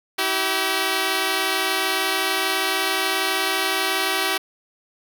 5% pulse tone pair together, 324.9 / 383.5 Hz, E4 / G4, -25 / -38 cents, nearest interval minor third, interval 287 cents, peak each -14 / -10 dBFS, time 0.18-4.38 s, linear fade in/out 10 ms, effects none

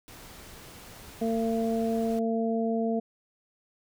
pink noise, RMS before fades -47 dBFS, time 0.08-2.19 s, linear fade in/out 0 ms
harmonic tone, 226.6 Hz, A#3, 49 cents flat, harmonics 1 / 2 / 3, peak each -27 / -30 / -32 dBFS, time 1.21-3 s, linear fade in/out 10 ms
effects none

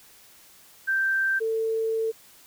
sine tone pair in turn, 1567 / 446.8 Hz, G6 / A4, -1 / +27 cents, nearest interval octave + minor seventh, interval 2172 cents, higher first, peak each -21 / -23 dBFS, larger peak first, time 0.87-1.4 / 1.4-2.12 s, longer second, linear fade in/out 20 ms, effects white hiss -53 dBFS RMS until 2.46 s

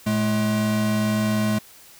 square tone pair together, 111.4 / 213.2 Hz, A2 / G#3, +22 / +46 cents, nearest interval major seventh, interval 1124 cents, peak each -27 / -21 dBFS, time 0.06-1.59 s, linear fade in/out 10 ms, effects white hiss -48 dBFS RMS until 1.99 s

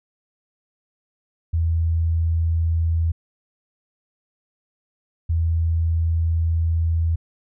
sine tone pair in turn, 82.41 / 82.41 Hz, E2 / E2, 0 / 0 cents, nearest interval unison, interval 0 cents, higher neither, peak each -17 dBFS, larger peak neither, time 1.53-3.12 / 5.29-7.16 s, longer second, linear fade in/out 10 ms, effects none

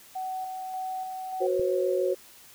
sine tone with tremolo, 751 Hz, F#5, 26 cents sharp, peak -30 dBFS, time 0.15-1.47 s, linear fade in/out 10 ms, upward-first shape square, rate 1.7 Hz, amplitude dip 30%
sine chord, F# suspended fourth, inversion none, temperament equal with one note detuned, 370 / 493.9 / 540.8 Hz, F#4 / B4 / C#5, 0 / 0 / -43 cents, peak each -26 / -31 / -27 dBFS, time 1.4-2.15 s, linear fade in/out 20 ms
click, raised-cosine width 5 ms, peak -29 dBFS, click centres 1.596 s
effects white hiss -52 dBFS RMS until 2.54 s

